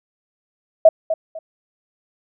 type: tone with echo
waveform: sine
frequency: 644 Hz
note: E5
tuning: 41 cents flat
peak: -4 dBFS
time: 0.85-0.89 s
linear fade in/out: 5 ms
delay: 250 ms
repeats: 2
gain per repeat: -12 dB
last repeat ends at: 1.39 s
effects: none